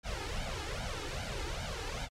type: noise with flanger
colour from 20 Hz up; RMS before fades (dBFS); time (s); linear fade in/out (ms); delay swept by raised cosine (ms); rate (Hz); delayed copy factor
pink; -37; 0.03-2.09; 50; 1.3 to 2.4; 2.5; +0.95
effects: low-pass 6000 Hz 12 dB/octave + MP3 96 kbps